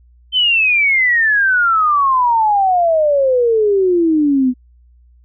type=exponential sweep; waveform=sine; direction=down; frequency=3110 to 246.7 Hz; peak=-10 dBFS; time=0.32-4.54 s; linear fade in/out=50 ms; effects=added 60 Hz sine -45 dBFS peak until 5.24 s